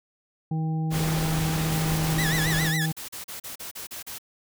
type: harmonic tone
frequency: 158.8 Hz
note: D#3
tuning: 36 cents sharp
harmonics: 1 / 2 / 3 / 5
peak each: -24 / -37 / -44 / -39 dBFS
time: 0.51-2.92 s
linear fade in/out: 5 ms
type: noise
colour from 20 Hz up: pink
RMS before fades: -30 dBFS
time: 0.9-2.72 s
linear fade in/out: 50 ms
type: noise bursts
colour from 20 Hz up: white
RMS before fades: -37 dBFS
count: 16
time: 1.71-4.185 s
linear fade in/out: 10 ms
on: 120 ms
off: 37 ms
type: tone with vibrato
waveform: sawtooth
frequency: 1834 Hz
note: A#6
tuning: 29 cents flat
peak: -23 dBFS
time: 2.18-2.86 s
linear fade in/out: 5 ms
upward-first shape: sine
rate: 7.3 Hz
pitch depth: 160 cents each way
effects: none